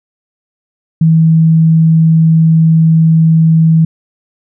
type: tone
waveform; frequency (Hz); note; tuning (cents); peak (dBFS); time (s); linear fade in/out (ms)
sine; 161.6; E3; -34; -4; 1.01-3.85; 5
effects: none